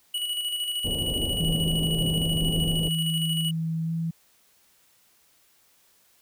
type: tone with tremolo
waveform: square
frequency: 2932 Hz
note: F#7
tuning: 16 cents flat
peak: -26 dBFS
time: 0.14-3.51 s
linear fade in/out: 5 ms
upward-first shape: square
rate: 13 Hz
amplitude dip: 40%
type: low-pass noise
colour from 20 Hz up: pink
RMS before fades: -30 dBFS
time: 0.84-2.89 s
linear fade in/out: 10 ms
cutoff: 550 Hz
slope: 24 dB/octave
type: tone with pitch glide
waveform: sine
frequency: 162.4 to 164.76 Hz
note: E3 to E3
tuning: -26 to -1 cents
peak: -25 dBFS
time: 1.4-4.11 s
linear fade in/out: 10 ms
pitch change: +25 cents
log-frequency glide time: 3.84-3.92 s
effects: white hiss -62 dBFS RMS until 6.21 s